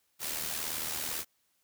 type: noise with amplitude modulation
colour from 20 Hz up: white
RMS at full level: -33 dBFS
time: 0.19-1.25 s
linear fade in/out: 50 ms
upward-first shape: sine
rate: 78.1 Hz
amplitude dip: 55%
effects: white hiss -74 dBFS RMS until 1.63 s